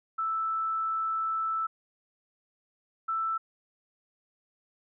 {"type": "tone pair in turn", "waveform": "sine", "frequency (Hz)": [1318.5, 1324.5], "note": ["E6", "E6"], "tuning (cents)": [0, 8], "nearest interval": "unison", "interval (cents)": 8, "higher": "second", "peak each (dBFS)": [-27, -27], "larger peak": "neither", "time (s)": [[0.18, 1.67], [3.08, 3.38]], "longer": "first", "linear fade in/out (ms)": 10, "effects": []}